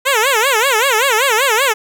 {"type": "tone with vibrato", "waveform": "10% pulse", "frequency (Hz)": 489.6, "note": "B4", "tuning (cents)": -15, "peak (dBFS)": -3, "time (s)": [0.05, 1.74], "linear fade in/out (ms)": 20, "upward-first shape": "sine", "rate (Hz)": 5.2, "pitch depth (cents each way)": 240, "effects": []}